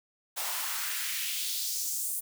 white noise with high-pass filter sweep, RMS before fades -33 dBFS, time 0.36-2.21 s, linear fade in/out 20 ms, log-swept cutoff 680 to 10000 Hz, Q 1.8, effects none

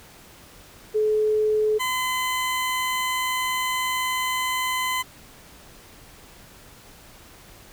sine / 20% pulse tone pair in turn, 428.8 / 1019.9 Hz, A4 / C6, -45 / -45 cents, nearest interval octave + minor third, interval 1500 cents, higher second, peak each -18 dBFS, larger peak neither, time 0.94-1.79 / 1.79-5.03 s, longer second, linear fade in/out 20 ms, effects pink hiss -48 dBFS RMS until 7.72 s

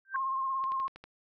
sine tone with exponential growth, 1568 Hz, G6, in tune, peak -28 dBFS, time 0.05-0.16 s, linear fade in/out 1 ms, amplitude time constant 23 ms
sine tone with vibrato, 1066 Hz, C6, 32 cents sharp, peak -29 dBFS, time 0.14-0.88 s, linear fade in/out 10 ms, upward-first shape triangle, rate 17 Hz, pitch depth 35 cents each way
click train, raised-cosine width 0.3 ms, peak -31 dBFS, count 6, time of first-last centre 0.64-1.04 s, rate 12.5 Hz
effects none

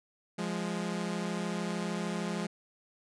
sawtooth tone pair together, 174.61 / 207.8 Hz, F3 / G#3, 0 / +1 cents, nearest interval minor third, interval 301 cents, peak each -31 / -31 dBFS, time 0.38-2.47 s, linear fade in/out 10 ms, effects resampled to 22050 Hz

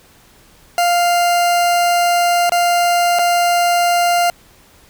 40% pulse tone with dropouts, 698.5 Hz, F5, in tune, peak -11 dBFS, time 0.78-4.3 s, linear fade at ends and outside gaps 1 ms, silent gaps 2.495-2.52 / 3.188-3.192 s, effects pink hiss -48 dBFS RMS until 4.89 s

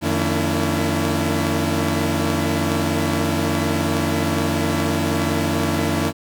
sawtooth tone cluster, 88.8 / 153.4 / 228 / 285.6 / 333.5 Hz, F2 / D#3 / A#3 / D4 / E4, +29 / -24 / -38 / -48 / +20 cents, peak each -21 dBFS, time 0.01-6.13 s, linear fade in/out 50 ms, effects none

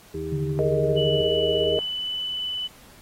harmonic tone, 79.7 Hz, D#2, 42 cents sharp, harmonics 1 / 2 / 4 / 5, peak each -36 / -35 / -35 / -30 dBFS, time 0.14-1.78 s, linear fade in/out 5 ms
sine tone with vibrato, 146.83 Hz, D3, in tune, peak -25 dBFS, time 0.32-1.21 s, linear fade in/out 5 ms, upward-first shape sine, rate 14 Hz, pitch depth 29 cents each way
sine chord, Ab suspended second, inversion none, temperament just, 415.3 / 467.2 / 623 Hz, Ab4 / Bb4 / Eb5, 0 / +4 / +2 cents, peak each -25 dBFS, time 0.59-1.79 s, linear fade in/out 0 ms
sine tone with pitch glide, 2960 to 2993 Hz, F#7 to F#7, 0 to +19 cents, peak -26 dBFS, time 0.96-2.68 s, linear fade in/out 20 ms, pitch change +19 cents, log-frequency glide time 1.63-1.75 s
effects pink hiss -51 dBFS RMS until 3.01 s + AAC 48 kbps

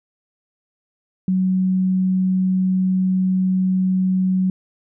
sine tone, 186.5 Hz, F#3, 14 cents sharp, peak -15 dBFS, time 1.28-4.5 s, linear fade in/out 2 ms, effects none

